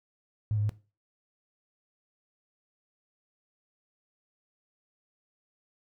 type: tone with pitch steps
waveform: triangle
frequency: 107.2 / 104.1 / 105.6 Hz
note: A2 / G#2 / G#2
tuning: -45 / +5 / +29 cents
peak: -21 dBFS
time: 0.51-0.693 s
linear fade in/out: 0 ms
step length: 61 ms
effects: noise-tail reverb RT60 0.3 s tail -20 dB re dry + tanh soft clip ceiling -23 dBFS